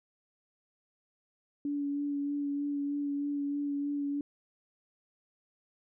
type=tone with vibrato; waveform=sine; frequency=286 Hz; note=D4; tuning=46 cents flat; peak=-30 dBFS; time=1.65-4.21 s; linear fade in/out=2 ms; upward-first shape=sine; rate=3.2 Hz; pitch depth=15 cents each way; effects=none